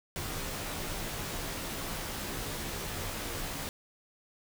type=noise with comb filter; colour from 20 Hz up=pink; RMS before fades=-37 dBFS; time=0.16-3.69 s; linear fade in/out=0 ms; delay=16 ms; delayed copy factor=-0.6; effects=none